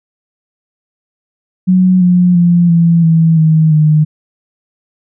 sine tone with pitch steps, 184.3 / 178.74 / 173.35 / 168.13 / 163.06 / 158.14 / 153.37 Hz, F#3 / F3 / F3 / E3 / E3 / D#3 / D#3, -7 / +40 / -13 / +34 / -19 / +28 / -25 cents, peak -5 dBFS, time 1.67-4.05 s, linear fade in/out 20 ms, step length 340 ms, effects none

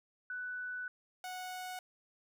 sine / sawtooth tone pair in turn, 1490 / 736.4 Hz, F#6 / F#5, +12 / -8 cents, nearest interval octave, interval 1220 cents, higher first, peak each -38 / -37 dBFS, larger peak second, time 0.3-0.88 / 1.24-1.79 s, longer first, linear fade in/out 2 ms, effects none

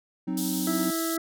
triangle chord, C diminished, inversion second, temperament equal, 185 / 261.6 / 311.1 Hz, Gb3 / C4 / Eb4, 0 / 0 / 0 cents, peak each -29 dBFS, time 0.27-0.91 s, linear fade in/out 10 ms
white band-pass noise, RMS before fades -34 dBFS, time 0.37-1.17 s, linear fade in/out 5 ms, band 3200 to 16000 Hz, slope 48 dB/octave
harmonic tone, 328.1 Hz, E4, 8 cents flat, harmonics 1 / 2 / 4 / 5 / 6, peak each -28 / -36 / -35 / -44 / -43 dBFS, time 0.67-1.18 s, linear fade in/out 2 ms
effects none

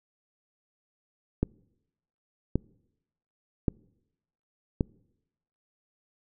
click train, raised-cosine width 3 ms, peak -11 dBFS, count 4, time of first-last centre 1.43-4.808 s, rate 0.888 Hz, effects noise-tail reverb RT60 0.9 s tail -26 dB re dry

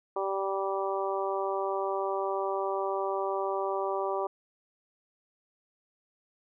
harmonic tone, 194.5 Hz, G3, 13 cents flat, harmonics 2 / 3 / 4 / 5 / 6, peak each -32 / -34 / -35 / -36 / -37 dBFS, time 0.16-4.27 s, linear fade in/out 5 ms, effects none

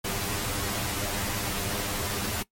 pink noise with comb filter, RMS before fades -30 dBFS, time 0.04-2.43 s, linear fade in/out 10 ms, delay 10 ms, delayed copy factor +0.8, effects noise-tail reverb RT60 0.1 s tail -20 dB re dry + MP3 64 kbps

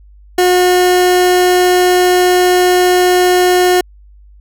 30% pulse tone, 361.5 Hz, F#4, 40 cents flat, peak -5 dBFS, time 0.38-3.81 s, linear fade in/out 5 ms, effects added 50 Hz sine -38 dBFS peak until 4.4 s

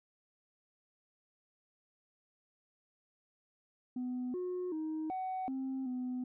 sine tone with pitch steps, 250.3 / 362.4 / 313.6 / 750 / 264.5 / 251.7 Hz, B3 / F#4 / D#4 / F#5 / C4 / B3, +23 / -36 / +14 / +23 / +19 / +33 cents, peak -33 dBFS, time 3.96-6.24 s, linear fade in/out 5 ms, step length 380 ms, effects tanh soft clip ceiling -33 dBFS

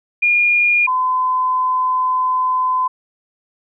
sine tone pair in turn, 2424 / 1019.2 Hz, D#7 / C6, -46 / -46 cents, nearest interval octave + minor third, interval 1500 cents, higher first, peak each -11 / -14 dBFS, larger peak first, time 0.22-0.87 / 0.87-2.88 s, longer second, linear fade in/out 10 ms, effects none

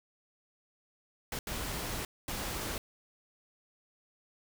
pink noise bursts at uneven times, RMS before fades -37 dBFS, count 3, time 1.32-1.39 / 1.47-2.05 / 2.28-2.78 s, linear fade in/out 2 ms, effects none

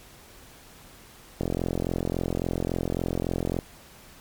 click train, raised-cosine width 2 ms, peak -13 dBFS, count 96, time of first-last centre 1.41-3.589 s, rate 43.6 Hz, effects pink hiss -50 dBFS RMS until 4.2 s + MP3 96 kbps

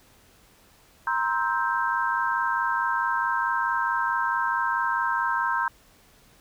sine chord, C dominant seventh, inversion third, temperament just, 941.9 / 1046.5 / 1308.1 / 1569.8 Hz, Bb5 / C6 / E6 / G6, +18 / 0 / -14 / +2 cents, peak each -27 / -28 / -31 / -27 dBFS, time 1.07-5.68 s, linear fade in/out 2 ms, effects pink hiss -57 dBFS RMS until 6.4 s

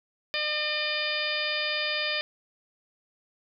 harmonic tone, 604 Hz, D5, 48 cents sharp, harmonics 1 / 2 / 3 / 4 / 5 / 6 / 7 / 8, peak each -35 / -40 / -33 / -32 / -35 / -34 / -41 / -34 dBFS, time 0.34-2.21 s, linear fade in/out 0 ms, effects none

